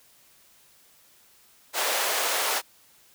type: high-pass noise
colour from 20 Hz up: pink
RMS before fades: -26 dBFS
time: 1.73-2.62 s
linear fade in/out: 50 ms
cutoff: 490 Hz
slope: 24 dB/octave
effects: white hiss -58 dBFS RMS until 3.14 s